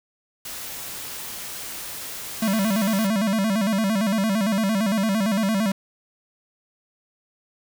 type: noise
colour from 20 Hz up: white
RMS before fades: -34 dBFS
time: 0.45-3.07 s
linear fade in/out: 5 ms
type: tone with vibrato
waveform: square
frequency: 207.7 Hz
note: G#3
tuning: in tune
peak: -20 dBFS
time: 2.42-5.72 s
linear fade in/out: 5 ms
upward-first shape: square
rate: 8.8 Hz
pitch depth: 120 cents each way
effects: none